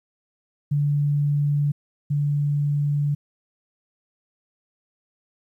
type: tone pair in turn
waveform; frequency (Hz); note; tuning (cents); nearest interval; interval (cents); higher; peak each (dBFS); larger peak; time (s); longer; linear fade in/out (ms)
sine; 145.1 / 145.1; D3 / D3; -21 / -21; unison; 0; neither; -18 / -19; first; 0.71-1.72 / 2.1-3.15; second; 10
effects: 10-bit